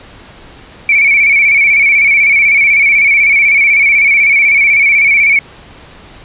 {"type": "tone with vibrato", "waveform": "sine", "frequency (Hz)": 2275, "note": "C#7", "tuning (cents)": 44, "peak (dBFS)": -5, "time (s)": [0.89, 5.39], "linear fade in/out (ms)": 2, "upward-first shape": "square", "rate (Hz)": 16, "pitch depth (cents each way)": 49, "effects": ["pink hiss -36 dBFS RMS until 6.24 s", "resampled to 8000 Hz"]}